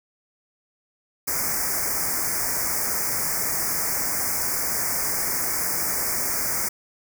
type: band-stop noise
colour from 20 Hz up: white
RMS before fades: -25 dBFS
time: 1.27-6.69 s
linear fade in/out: 10 ms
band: 2300 to 4900 Hz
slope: 96 dB/octave
effects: none